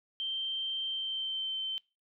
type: tone with pitch glide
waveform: sine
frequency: 3136 to 3096 Hz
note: G7 to G7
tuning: 0 to -22 cents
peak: -32 dBFS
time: 0.2-1.78 s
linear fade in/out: 0 ms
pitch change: -22 cents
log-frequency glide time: 0.86-1.58 s
effects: noise-tail reverb RT60 0.3 s tail -23 dB re dry